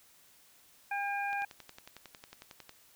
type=harmonic tone; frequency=805 Hz; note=G5; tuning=46 cents sharp; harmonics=1 / 2 / 3; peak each=-34 / -37 / -39 dBFS; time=0.91-1.45 s; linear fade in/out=5 ms
type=click train; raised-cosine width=0.2 ms; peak=-30 dBFS; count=16; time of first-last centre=1.33-2.694 s; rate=11 Hz
effects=white hiss -62 dBFS RMS until 2.95 s